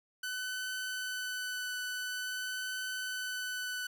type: tone with vibrato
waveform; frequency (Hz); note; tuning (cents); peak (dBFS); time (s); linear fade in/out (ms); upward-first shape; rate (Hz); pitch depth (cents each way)
sawtooth; 1503; F#6; +27; -32; 0.23-3.87; 5; triangle; 0.48; 11
effects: none